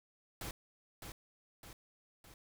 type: noise with echo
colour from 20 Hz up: pink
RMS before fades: -43 dBFS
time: 0.41-0.51 s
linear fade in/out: 2 ms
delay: 610 ms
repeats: 3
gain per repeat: -5 dB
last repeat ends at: 2.34 s
effects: none